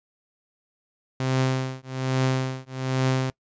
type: tone with tremolo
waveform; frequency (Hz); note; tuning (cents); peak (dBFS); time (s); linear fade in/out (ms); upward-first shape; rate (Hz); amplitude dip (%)
sawtooth; 130.81; C3; 0; -15; 1.2-3.3; 2; triangle; 1.2; 100
effects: noise-tail reverb RT60 0.1 s tail -23 dB re dry + resampled to 16000 Hz